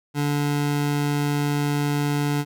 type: tone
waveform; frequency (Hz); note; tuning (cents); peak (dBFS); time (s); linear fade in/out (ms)
25% pulse; 145.3; D3; -18; -17; 0.14-2.45; 50
effects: none